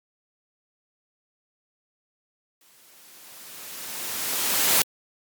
white noise with exponential growth, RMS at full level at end -18 dBFS, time 2.61-4.82 s, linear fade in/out 2 ms, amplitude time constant 480 ms, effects high-pass 150 Hz 12 dB/octave + Opus 48 kbps

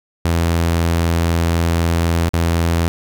sawtooth tone with dropouts, 83.9 Hz, E2, 31 cents sharp, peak -10 dBFS, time 0.25-2.88 s, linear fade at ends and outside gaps 0 ms, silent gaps 2.291-2.335 s, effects none

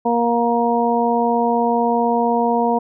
harmonic tone, 235.7 Hz, A#3, 19 cents sharp, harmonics 1 / 2 / 3 / 4, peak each -20 / -20 / -20 / -20 dBFS, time 0.05-2.79 s, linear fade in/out 10 ms, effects none

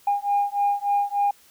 sine beating tone pair, 809 / 812.4 Hz, G#5 / G#5, -46 / -38 cents, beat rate 3.4 Hz, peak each -22 dBFS, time 0.07-1.31 s, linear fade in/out 5 ms, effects tanh soft clip ceiling -14 dBFS + white hiss -55 dBFS RMS until 1.5 s

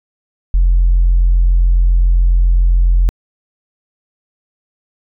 sine tone, 43.65 Hz, F1, in tune, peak -6 dBFS, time 0.54-3.09 s, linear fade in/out 0 ms, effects tanh soft clip ceiling -4 dBFS

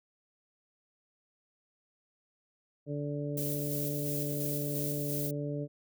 harmonic tone, 145.4 Hz, D3, 17 cents flat, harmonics 1 / 2 / 3 / 4, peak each -35 / -38 / -40 / -41 dBFS, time 2.86-5.68 s, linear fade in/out 50 ms
violet noise with tremolo, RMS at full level -37 dBFS, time 3.37-5.31 s, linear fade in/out 5 ms, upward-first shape square, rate 2.9 Hz, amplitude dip 30%
effects none

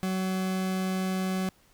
40% pulse tone, 187.6 Hz, F#3, 24 cents sharp, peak -26 dBFS, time 0.03-1.49 s, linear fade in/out 0 ms, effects pink hiss -62 dBFS RMS until 1.73 s

